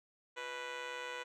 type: tone with amplitude modulation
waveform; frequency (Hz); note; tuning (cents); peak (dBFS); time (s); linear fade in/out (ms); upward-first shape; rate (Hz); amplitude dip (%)
10% pulse; 493.9; B4; 0; -29; 0.36-1.24; 20; sine; 138; 65
effects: low-pass 5000 Hz 12 dB/octave